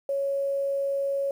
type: tone with quantisation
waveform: sine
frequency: 554.4 Hz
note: C#5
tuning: in tune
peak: -24 dBFS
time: 0.09-1.31 s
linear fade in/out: 2 ms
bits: 9
effects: none